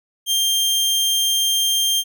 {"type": "tone", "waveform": "sawtooth", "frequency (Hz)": 3183, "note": "G7", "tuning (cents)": 26, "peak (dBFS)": -13, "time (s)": [0.26, 2.04], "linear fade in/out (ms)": 50, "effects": []}